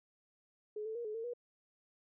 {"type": "tone with pitch steps", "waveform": "sine", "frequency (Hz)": [424, 440.5, 473.3, 426.9, 453.7, 483.3], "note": ["G#4", "A4", "A#4", "G#4", "A#4", "B4"], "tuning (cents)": [36, 2, 26, 48, -47, -38], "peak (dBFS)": -38, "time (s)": [0.76, 1.336], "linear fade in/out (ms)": 5, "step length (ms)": 96, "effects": []}